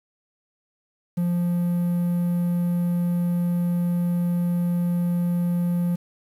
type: tone with quantisation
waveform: triangle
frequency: 174.61 Hz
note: F3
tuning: in tune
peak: -18 dBFS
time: 1.17-5.96 s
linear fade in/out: 10 ms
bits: 8
effects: none